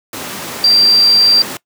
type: tone in noise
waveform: sine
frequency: 4713 Hz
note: D8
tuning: 5 cents sharp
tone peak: -6 dBFS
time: 0.64-1.42 s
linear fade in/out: 2 ms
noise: pink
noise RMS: -24 dBFS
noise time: 0.13-1.57 s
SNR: +15 dB
effects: noise-tail reverb RT60 0.1 s tail -21 dB re dry + high-pass 200 Hz 12 dB/octave